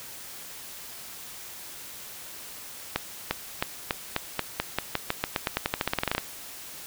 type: accelerating click train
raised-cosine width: 0.3 ms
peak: -8 dBFS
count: 25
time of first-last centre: 2.96-6.181 s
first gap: 350 ms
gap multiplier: 0.9
effects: white hiss -42 dBFS RMS until 6.86 s